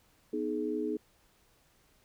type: chord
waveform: sine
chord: G# minor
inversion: first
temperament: equal with one note detuned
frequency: 246.9 / 311.1 / 422.6 Hz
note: B3 / D#4 / G#4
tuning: 0 / 0 / +30 cents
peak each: -37 / -34 / -34 dBFS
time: 0.33-0.97 s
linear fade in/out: 5 ms
effects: pink hiss -67 dBFS RMS until 2.04 s